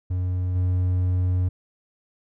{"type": "tone with level steps", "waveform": "triangle", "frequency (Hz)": 90.9, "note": "F#2", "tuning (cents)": -30, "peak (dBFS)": [-20, -17], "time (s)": [0.1, 1.49], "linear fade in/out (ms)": 10, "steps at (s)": 0.55, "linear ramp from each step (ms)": 10, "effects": []}